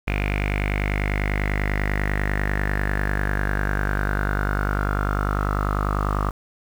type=tone with low-pass filter sweep; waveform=sawtooth; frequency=50.1 Hz; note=G1; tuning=38 cents sharp; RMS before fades=-23 dBFS; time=0.07-6.31 s; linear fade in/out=10 ms; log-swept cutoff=2400 to 1200 Hz; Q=8.3; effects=7-bit